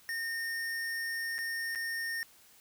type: tone with dropouts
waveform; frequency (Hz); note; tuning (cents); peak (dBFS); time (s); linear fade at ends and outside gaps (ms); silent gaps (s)
square; 1832; A#6; -31; -34; 0.09-2.23; 0; 1.382-1.388 / 1.75-1.757
effects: white hiss -60 dBFS RMS until 2.6 s